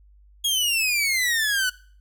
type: exponential sweep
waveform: sawtooth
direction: down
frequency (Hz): 3322 to 1470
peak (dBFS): -17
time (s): 0.44-1.7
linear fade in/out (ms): 10
effects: noise-tail reverb RT60 0.5 s tail -21 dB re dry + added 50 Hz sine -50 dBFS peak until 2 s